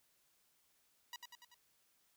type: tone with echo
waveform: 10% pulse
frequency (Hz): 967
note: B5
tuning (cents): -37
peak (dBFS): -36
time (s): 1.13-1.16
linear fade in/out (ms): 2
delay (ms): 96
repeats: 4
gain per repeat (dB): -4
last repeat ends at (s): 1.544
effects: white hiss -75 dBFS RMS until 2.16 s